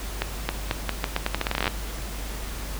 accelerating click train, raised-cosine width 0.3 ms, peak -7 dBFS, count 19, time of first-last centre 0.22-1.678 s, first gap 270 ms, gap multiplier 0.82, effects added 50 Hz sine -32 dBFS peak until 2.79 s + pink hiss -37 dBFS RMS until 2.79 s

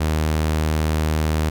sawtooth tone, 77.78 Hz, D#2, in tune, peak -14 dBFS, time 0-1.5 s, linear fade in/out 10 ms, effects none

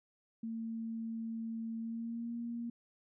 sine tone with pitch glide, 226.3 to 235 Hz, A3 to A#3, +49 to +14 cents, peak -37 dBFS, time 0.43-2.7 s, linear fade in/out 5 ms, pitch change +65 cents, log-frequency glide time 1.78-2.34 s, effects none

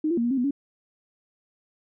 sine tone with pitch steps, 309.5 / 341.9 / 233.9 / 239.2 / 270.1 / 245.2 / 281.1 Hz, D#4 / F4 / A#3 / A#3 / C#4 / B3 / C#4, -9 / -37 / +6 / +45 / -45 / -12 / +24 cents, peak -21 dBFS, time 0.04-0.509 s, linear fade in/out 5 ms, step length 67 ms, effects none

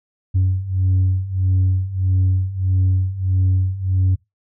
sine beating tone pair, 92.5 / 94.1 Hz, F#2 / F#2, 0 / +30 cents, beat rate 1.6 Hz, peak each -18 / -15 dBFS, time 0.34-4.16 s, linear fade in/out 20 ms, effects noise-tail reverb RT60 0.2 s tail -23 dB re dry + tanh soft clip ceiling -11 dBFS

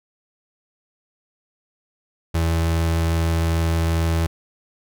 35% pulse tone, 82.41 Hz, E2, in tune, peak -16 dBFS, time 2.34-4.27 s, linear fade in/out 10 ms, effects none

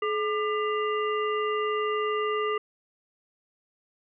harmonic tone with a mistuned harmonic, 399.6 Hz, G4, 33 cents sharp, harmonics 1 / 3 / 5 / 7, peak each -27 / -29 / -36 / -38 dBFS, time 0.02-2.58 s, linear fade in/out 5 ms, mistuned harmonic 1, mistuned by +110 cents, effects none

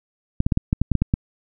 clicks, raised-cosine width 5 ms, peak -5 dBFS, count 10, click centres 0.404 / 0.465 / 0.522 / 0.574 / 0.729 / 0.816 / 0.917 / 0.953 / 1.02 / 1.139 s, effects none

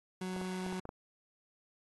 30% pulse tone, 185 Hz, F#3, in tune, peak -34 dBFS, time 0.21-0.8 s, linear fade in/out 5 ms
clicks, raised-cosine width 1 ms, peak -28 dBFS, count 6, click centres 0.364 / 0.414 / 0.664 / 0.727 / 0.854 / 0.891 s
effects AAC 32 kbps

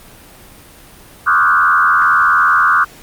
sine tone with frequency modulation, 1318.5 Hz, E6, in tune, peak -8 dBFS, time 1.26-2.85 s, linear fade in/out 20 ms, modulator 81.3 Hz, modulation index 2.7, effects pink hiss -40 dBFS RMS until 3.02 s + Opus 32 kbps

